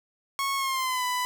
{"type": "tone with pitch glide", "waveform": "sawtooth", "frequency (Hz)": [1099, 996.2], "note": ["C#6", "B5"], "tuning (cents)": [-15, 15], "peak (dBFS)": -22, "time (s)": [0.39, 1.25], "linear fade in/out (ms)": 0, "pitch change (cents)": -170, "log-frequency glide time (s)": [0.56, 1.04], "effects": ["10-bit"]}